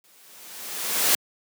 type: noise with exponential growth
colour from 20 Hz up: white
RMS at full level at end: -18 dBFS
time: 0.04-1.15 s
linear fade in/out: 1 ms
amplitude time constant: 240 ms
effects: high-pass 200 Hz 12 dB/octave